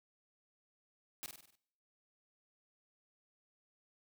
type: noise with echo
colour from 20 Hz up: white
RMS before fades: -43 dBFS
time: 1.23-1.26 s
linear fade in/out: 0 ms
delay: 49 ms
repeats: 6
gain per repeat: -5 dB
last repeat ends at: 1.554 s
effects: noise-tail reverb RT60 0.8 s tail -24 dB re dry